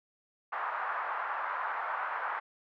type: band-pass noise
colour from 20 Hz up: pink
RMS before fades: -35 dBFS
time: 0.52-2.4 s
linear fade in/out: 10 ms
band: 870 to 1500 Hz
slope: 24 dB/octave
effects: none